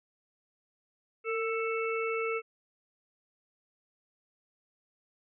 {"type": "harmonic tone with a mistuned harmonic", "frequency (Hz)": 441.7, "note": "A4", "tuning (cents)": 7, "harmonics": [1, 3, 5, 6], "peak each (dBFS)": [-31, -36, -38, -39], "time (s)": [1.24, 2.42], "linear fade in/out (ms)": 50, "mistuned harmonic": 1, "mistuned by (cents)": 43, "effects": []}